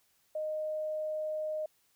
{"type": "tone", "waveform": "sine", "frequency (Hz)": 618, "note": "D#5", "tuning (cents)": -12, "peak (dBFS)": -32, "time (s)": [0.35, 1.66], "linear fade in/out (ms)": 5, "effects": ["white hiss -71 dBFS RMS until 1.95 s"]}